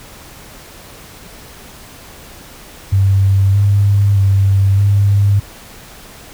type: tone with pitch steps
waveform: sine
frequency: 97.5 / 100.7 / 97.9 / 100.6 Hz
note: G2 / G2 / G2 / G2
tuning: -9 / +47 / -2 / +45 cents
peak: -8 dBFS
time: 2.92-5.4 s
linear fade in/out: 10 ms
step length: 620 ms
effects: pink hiss -37 dBFS RMS until 6.33 s